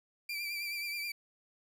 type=tone with vibrato; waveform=30% pulse; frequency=2349 Hz; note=D7; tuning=in tune; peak=-33 dBFS; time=0.29-1.12 s; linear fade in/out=5 ms; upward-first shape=triangle; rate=9.4 Hz; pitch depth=47 cents each way; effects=none